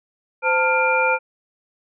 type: tone cluster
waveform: sine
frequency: 515 / 893 / 1400 / 2386 Hz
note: C5 / A5 / F6 / D7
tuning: -28 / +25 / +4 / +27 cents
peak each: -21 dBFS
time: 0.42-1.19 s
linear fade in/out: 50 ms
effects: none

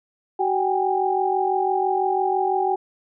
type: tone cluster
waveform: sine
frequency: 377.5 / 769 / 815 Hz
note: F#4 / G5 / G#5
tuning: +35 / -33 / -33 cents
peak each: -23 dBFS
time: 0.39-2.76 s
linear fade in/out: 10 ms
effects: none

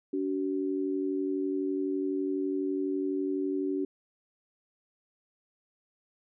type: tone pair together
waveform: sine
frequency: 286.1 / 378.1 Hz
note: D4 / F#4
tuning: -45 / +38 cents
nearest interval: perfect fourth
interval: 483 cents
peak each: -30 / -31 dBFS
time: 0.13-3.85 s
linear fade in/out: 5 ms
effects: none

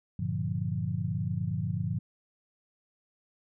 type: chord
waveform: sine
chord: G minor seventh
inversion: none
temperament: equal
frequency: 98 / 116.54 / 146.83 / 174.61 Hz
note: G2 / Bb2 / D3 / F3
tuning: 0 / 0 / 0 / 0 cents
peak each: -34 dBFS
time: 0.19-1.99 s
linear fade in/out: 5 ms
effects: none

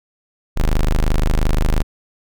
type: tone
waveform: 35% pulse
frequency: 25.72 Hz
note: G#0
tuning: 16 cents flat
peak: -11 dBFS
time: 0.56-1.83 s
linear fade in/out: 20 ms
effects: none

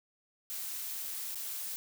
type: noise with dropouts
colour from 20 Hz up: blue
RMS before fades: -39 dBFS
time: 0.5-1.76 s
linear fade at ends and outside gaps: 0 ms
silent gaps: 1.347-1.356 s
effects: none

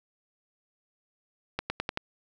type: accelerating click train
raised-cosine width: 0.3 ms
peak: -13 dBFS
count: 5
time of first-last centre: 1.59-1.974 s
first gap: 110 ms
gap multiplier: 0.91
effects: none

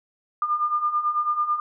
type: beating tone pair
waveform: sine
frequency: 1200 / 1209.1 Hz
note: D6 / D#6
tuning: +37 / -50 cents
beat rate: 9.1 Hz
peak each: -27 / -22 dBFS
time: 0.42-1.6 s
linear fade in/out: 2 ms
effects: none

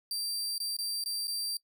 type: tone with dropouts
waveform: sawtooth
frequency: 4699 Hz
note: D8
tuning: in tune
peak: -29 dBFS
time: 0.11-1.57 s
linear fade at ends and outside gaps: 2 ms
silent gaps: 0.581-0.601 / 0.767-0.787 / 1.039-1.059 / 1.272-1.279 s
effects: noise-tail reverb RT60 0.1 s tail -21 dB re dry

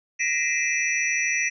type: tone cluster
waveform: sine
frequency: 1882 / 2035 / 2387 / 2605 / 5880 Hz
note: A#6 / C7 / D7 / E7 / F#8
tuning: +16 / -49 / +28 / -21 / -12 cents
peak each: -28 dBFS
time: 0.19-1.5 s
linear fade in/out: 20 ms
effects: none

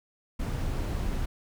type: noise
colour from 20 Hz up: brown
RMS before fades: -30 dBFS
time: 0.39-1.26 s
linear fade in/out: 10 ms
effects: none

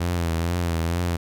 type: tone with vibrato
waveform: sawtooth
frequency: 84.9 Hz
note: F2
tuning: 48 cents flat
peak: -18 dBFS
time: 0-1.17 s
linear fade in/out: 10 ms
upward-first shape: triangle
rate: 2.2 Hz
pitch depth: 74 cents each way
effects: none

